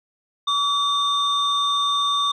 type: tone pair together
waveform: sine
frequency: 1142 / 3616 Hz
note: D6 / A7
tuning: -49 / +47 cents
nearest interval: octave + minor sixth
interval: 1996 cents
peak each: -19 dBFS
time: 0.47-2.32 s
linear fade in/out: 10 ms
effects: tanh soft clip ceiling -15 dBFS